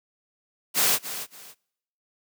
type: noise with echo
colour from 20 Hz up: white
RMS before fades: -21 dBFS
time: 0.74-0.99 s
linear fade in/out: 50 ms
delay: 280 ms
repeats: 2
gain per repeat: -12 dB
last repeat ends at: 1.55 s
effects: noise-tail reverb RT60 0.8 s tail -26 dB re dry + high-pass 150 Hz 12 dB/octave